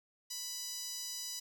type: tone with high-pass filter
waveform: sawtooth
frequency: 987.8 Hz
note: B5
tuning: in tune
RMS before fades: -42 dBFS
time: 0.3-1.4 s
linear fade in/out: 10 ms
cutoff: 5200 Hz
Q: 2.4
effects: none